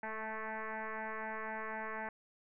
sine tone with frequency modulation, 440 Hz, A4, in tune, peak -38 dBFS, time 0.03-2.09 s, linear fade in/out 2 ms, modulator 219 Hz, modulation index 7.3, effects none

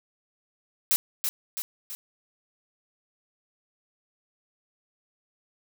blue noise with echo, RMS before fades -22 dBFS, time 0.91-0.96 s, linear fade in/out 0 ms, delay 330 ms, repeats 3, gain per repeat -5 dB, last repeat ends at 1.95 s, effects none

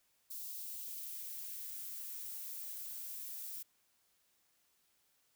violet noise with high-pass filter sweep, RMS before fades -45 dBFS, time 0.3-3.63 s, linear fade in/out 10 ms, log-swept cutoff 4200 to 300 Hz, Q 1.1, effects white hiss -75 dBFS RMS until 5.35 s

